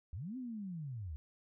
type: linear two-way sweep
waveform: sine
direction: up then down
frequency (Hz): 67.6 to 264.6 to 67.6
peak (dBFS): -40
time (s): 0.13-1.16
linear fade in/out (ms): 0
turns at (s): 0.37
effects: none